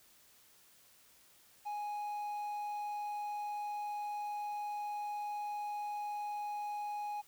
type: tone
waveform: triangle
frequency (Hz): 830.6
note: G#5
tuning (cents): 0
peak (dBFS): -35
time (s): 1.65-7.22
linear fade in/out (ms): 20
effects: white hiss -64 dBFS RMS until 7.27 s

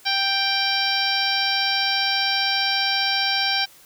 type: harmonic tone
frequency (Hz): 785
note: G5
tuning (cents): +2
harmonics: 1 / 2 / 3 / 4 / 5 / 6 / 7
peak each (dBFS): -27 / -27 / -27 / -27 / -27 / -27 / -27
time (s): 0.05-3.66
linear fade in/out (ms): 20
effects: white hiss -50 dBFS RMS until 3.85 s

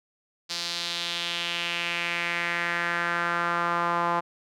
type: tone with band-pass filter sweep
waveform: sawtooth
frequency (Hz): 171.9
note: F3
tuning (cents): -27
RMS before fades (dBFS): -28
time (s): 0.49-4.21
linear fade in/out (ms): 20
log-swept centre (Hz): 4600 to 1000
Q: 2.8
effects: none

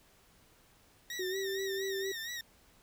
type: tone with vibrato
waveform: 20% pulse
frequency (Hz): 1864.7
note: A#6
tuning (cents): 0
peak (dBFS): -33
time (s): 1.1-2.41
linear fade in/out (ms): 2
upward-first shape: sine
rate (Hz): 4.3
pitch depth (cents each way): 80
type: tone with pitch glide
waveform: sine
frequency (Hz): 370 to 387.9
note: F#4 to G4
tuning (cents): 0 to -18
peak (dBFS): -34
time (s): 1.19-2.12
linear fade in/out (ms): 5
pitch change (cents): +82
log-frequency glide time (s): 1.3-1.35
effects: pink hiss -64 dBFS RMS until 2.82 s

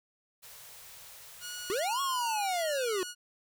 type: band-stop noise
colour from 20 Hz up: white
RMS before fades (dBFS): -50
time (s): 0.42-1.81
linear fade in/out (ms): 20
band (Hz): 170 to 420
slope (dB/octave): 48
type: tone with vibrato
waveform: 10% pulse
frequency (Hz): 1437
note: F6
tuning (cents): +49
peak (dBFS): -30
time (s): 1.4-3.15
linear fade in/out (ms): 50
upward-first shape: sine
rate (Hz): 1.4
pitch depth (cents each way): 24
type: linear two-way sweep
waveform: square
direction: up then down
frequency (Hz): 354.2 to 1119 to 354.2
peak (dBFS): -30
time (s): 1.7-3.03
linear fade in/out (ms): 0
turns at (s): 2.01
effects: none

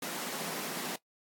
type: high-pass noise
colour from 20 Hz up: pink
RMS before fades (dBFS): -38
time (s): 0.02-0.96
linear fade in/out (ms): 5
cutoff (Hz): 170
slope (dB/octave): 48
effects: noise-tail reverb RT60 0.1 s tail -19 dB re dry + AAC 64 kbps

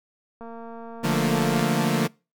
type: click train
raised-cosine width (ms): 1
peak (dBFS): -27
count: 281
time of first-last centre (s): 0.41-1.627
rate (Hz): 230
type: chord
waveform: sawtooth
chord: Bb major seventh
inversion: first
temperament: equal with one note detuned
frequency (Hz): 146.24 / 174.61 / 220 / 233.1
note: D3 / F3 / A3 / Bb3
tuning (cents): -7 / 0 / 0 / 0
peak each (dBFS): -22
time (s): 1.03-2.08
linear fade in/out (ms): 20
effects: noise-tail reverb RT60 0.3 s tail -25 dB re dry

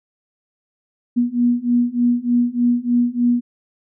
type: beating tone pair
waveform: sine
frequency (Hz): 239.9 / 243.2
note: A#3 / B3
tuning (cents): +50 / -26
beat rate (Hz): 3.3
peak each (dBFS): -18 / -17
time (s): 1.16-3.41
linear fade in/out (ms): 20
effects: none

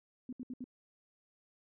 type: tone bursts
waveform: sine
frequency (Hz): 251.8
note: B3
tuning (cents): +34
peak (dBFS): -39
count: 4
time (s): 0.29-0.642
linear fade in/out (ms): 2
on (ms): 37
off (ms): 68
effects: none

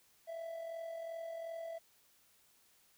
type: tone with amplitude modulation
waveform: triangle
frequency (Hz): 662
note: E5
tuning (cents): +7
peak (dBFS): -37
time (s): 0.27-1.79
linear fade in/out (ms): 20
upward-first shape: sine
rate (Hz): 42.7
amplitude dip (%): 50
effects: white hiss -69 dBFS RMS until 2.97 s

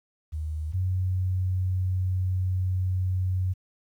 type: tone pair in turn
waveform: sine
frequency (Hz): 77.78 / 92.56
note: D#2 / F#2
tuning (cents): 0 / +1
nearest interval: minor third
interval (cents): 301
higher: second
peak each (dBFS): -28 / -23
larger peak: second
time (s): 0.32-0.73 / 0.73-3.54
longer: second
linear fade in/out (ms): 20
effects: 10-bit

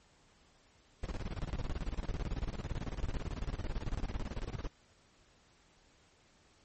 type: noise with tremolo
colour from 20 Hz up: brown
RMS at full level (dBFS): -35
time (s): 1.03-4.68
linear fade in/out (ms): 5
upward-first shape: square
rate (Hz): 18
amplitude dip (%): 80
effects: pink hiss -66 dBFS RMS until 6.64 s + MP3 32 kbps

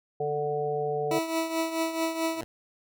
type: harmonic tone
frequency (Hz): 147.7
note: D3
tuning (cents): +10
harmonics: 1 / 3 / 4 / 5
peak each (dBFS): -37 / -28 / -37 / -32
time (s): 0.2-1.19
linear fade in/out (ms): 5
type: tone with tremolo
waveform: 20% pulse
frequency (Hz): 325.9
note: E4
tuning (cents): -20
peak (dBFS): -19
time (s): 1.11-2.41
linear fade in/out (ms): 2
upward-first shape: triangle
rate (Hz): 4.6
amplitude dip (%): 70
type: tone with exponential growth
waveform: 10% pulse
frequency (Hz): 116.54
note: A#2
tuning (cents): 0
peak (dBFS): -27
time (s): 2.32-2.44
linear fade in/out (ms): 0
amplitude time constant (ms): 26
effects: none

